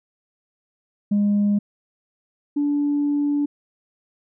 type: tone pair in turn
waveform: sine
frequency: 204.8 / 289.6 Hz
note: G#3 / D4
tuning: -24 / -24 cents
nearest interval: tritone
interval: 600 cents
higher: second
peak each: -14 / -17 dBFS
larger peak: first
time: 1.11-1.59 / 2.56-3.46 s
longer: second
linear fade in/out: 10 ms
effects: tanh soft clip ceiling -14 dBFS